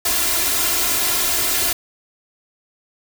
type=noise with comb filter; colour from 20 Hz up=white; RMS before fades=-19 dBFS; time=0.05-1.73 s; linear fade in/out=5 ms; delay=2.9 ms; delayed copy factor=+0.95; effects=none